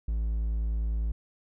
triangle tone, 55 Hz, A1, in tune, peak -24 dBFS, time 0.08-1.12 s, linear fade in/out 5 ms, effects none

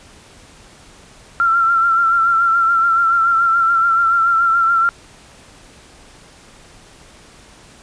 sine tone with vibrato, 1360 Hz, F6, 46 cents flat, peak -11 dBFS, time 1.4-4.89 s, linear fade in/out 0 ms, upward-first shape sine, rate 7 Hz, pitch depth 42 cents each way, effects pink hiss -44 dBFS RMS until 7.82 s + resampled to 22050 Hz

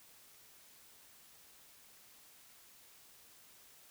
silence, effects white hiss -61 dBFS RMS until 3.9 s

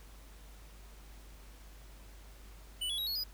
square tone with pitch steps, 2973 / 3376 / 3833 / 4353 / 4943 Hz, F#7 / G#7 / A#7 / C#8 / D#8, +8 / +28 / +47 / -32 / -12 cents, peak -34 dBFS, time 2.81-3.24 s, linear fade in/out 10 ms, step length 86 ms, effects added 50 Hz sine -51 dBFS peak until 3.33 s + pink hiss -59 dBFS RMS until 3.33 s

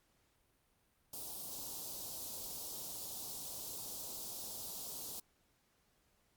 white band-stop noise, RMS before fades -45 dBFS, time 1.13-5.2 s, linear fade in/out 5 ms, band 940 to 3800 Hz, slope 24 dB/octave, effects pink hiss -75 dBFS RMS until 6.36 s + Opus 48 kbps

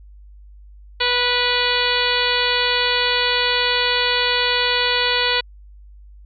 harmonic tone, 490.5 Hz, B4, 12 cents flat, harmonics 1 / 2 / 3 / 4 / 5 / 6 / 7 / 8 / 9, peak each -25 / -25 / -25 / -25 / -25 / -25 / -25 / -25 / -25 dBFS, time 1-5.41 s, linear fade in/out 10 ms, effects added 50 Hz sine -40 dBFS peak until 6.25 s

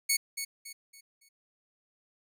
10% pulse tone with echo, 2217 Hz, C#7, in tune, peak -15 dBFS, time 0.09-0.17 s, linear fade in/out 10 ms, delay 280 ms, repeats 4, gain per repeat -9 dB, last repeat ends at 1.29 s, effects none

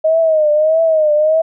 sine tone with vibrato, 626 Hz, D#5, 10 cents sharp, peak -9 dBFS, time 0.04-1.42 s, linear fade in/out 10 ms, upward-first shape triangle, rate 1.6 Hz, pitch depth 94 cents each way, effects none

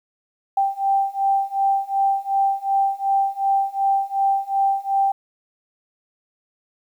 sine beating tone pair, 784 / 786.7 Hz, G5 / G5, 0 / +6 cents, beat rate 2.7 Hz, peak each -21 / -20 dBFS, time 0.57-5.12 s, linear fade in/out 5 ms, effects 9-bit

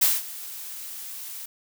blue noise with ADSR envelope, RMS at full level -18 dBFS, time 0.01-1.46 s, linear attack 11 ms, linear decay 200 ms, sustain -19 dB, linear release 7 ms, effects none

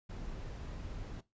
brown noise, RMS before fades -43 dBFS, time 0.09-1.21 s, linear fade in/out 10 ms, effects noise-tail reverb RT60 0.2 s tail -17 dB re dry + resampled to 16000 Hz

